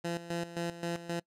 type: tone with tremolo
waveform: 15% pulse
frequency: 170.5 Hz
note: F3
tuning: 41 cents flat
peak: -26 dBFS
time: 0.04-1.2 s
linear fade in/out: 10 ms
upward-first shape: square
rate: 3.8 Hz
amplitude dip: 75%
effects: noise-tail reverb RT60 0.1 s tail -23 dB re dry + low-pass 10000 Hz 12 dB/octave